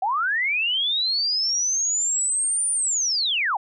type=linear two-way sweep; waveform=sine; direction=up then down; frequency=720 to 9400 to 720 Hz; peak=-20 dBFS; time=0.02-3.57 s; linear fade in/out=5 ms; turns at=2.71 s; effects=none